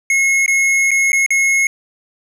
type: tone with dropouts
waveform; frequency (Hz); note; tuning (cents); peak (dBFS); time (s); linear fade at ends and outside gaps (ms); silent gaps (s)
square; 2170; C#7; -37; -12; 0.1-1.67; 2; 0.462-0.479 / 0.908-0.914 / 1.12-1.13 / 1.263-1.305
effects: low-pass 11000 Hz 12 dB/octave + 8-bit